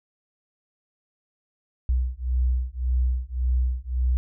sine beating tone pair, 61.74 / 63.54 Hz, B1 / B1, 0 / +50 cents, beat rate 1.8 Hz, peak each -24 dBFS, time 1.89-4.17 s, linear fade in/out 0 ms, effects none

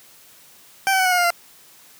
20% pulse tone with pitch steps, 778 / 762.9 / 748 / 733.5 / 719.2 / 705.2 / 691.5 Hz, G5 / G5 / F#5 / F#5 / F#5 / F5 / F5, -13 / -47 / +19 / -15 / -49 / +17 / -17 cents, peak -11 dBFS, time 0.87-1.304 s, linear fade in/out 0 ms, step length 62 ms, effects white hiss -49 dBFS RMS until 1.99 s + high-pass 80 Hz 12 dB/octave

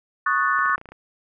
sine chord, D# half-diminished seventh, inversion third, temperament equal, 1108.7 / 1244.5 / 1480 / 1760 Hz, C#6 / D#6 / F#6 / A6, 0 / 0 / 0 / 0 cents, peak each -22 / -25 / -23 / -25 dBFS, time 0.26-0.76 s, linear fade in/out 5 ms
clicks, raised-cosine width 0.5 ms, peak -26 dBFS, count 9, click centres 0.589 / 0.659 / 0.696 / 0.748 / 0.78 / 0.814 / 0.857 / 0.889 / 0.92 s
effects none

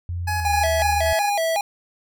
sine tone with pitch glide, 87.31 to 76.89 Hz, F2 to D#2, 0 to -20 cents, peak -24 dBFS, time 0.09-1.13 s, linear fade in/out 0 ms, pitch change -220 cents, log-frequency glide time 0.37-0.5 s
25% pulse tone with tremolo, 841 Hz, G#5, 22 cents sharp, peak -19 dBFS, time 0.27-1.3 s, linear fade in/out 10 ms, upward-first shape square, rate 3.8 Hz, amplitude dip 40%
square tone with vibrato, 730 Hz, F#5, 24 cents flat, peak -20 dBFS, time 0.45-1.61 s, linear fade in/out 2 ms, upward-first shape square, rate 2.7 Hz, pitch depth 190 cents each way
effects none

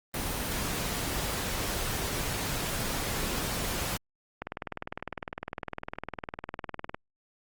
pink noise, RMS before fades -32 dBFS, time 0.14-3.97 s, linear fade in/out 2 ms
click train, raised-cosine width 0.5 ms, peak -19 dBFS, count 51, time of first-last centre 4.42-6.945 s, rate 19.8 Hz
effects Opus 24 kbps

